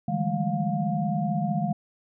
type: tone cluster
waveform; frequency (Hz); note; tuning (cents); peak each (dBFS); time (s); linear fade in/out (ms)
sine; 150.4 / 165.2 / 195.8 / 211.1 / 707; D3 / E3 / G3 / G#3 / F5; +42 / +4 / -2 / +29 / +21; -30; 0.08-1.73; 5
effects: none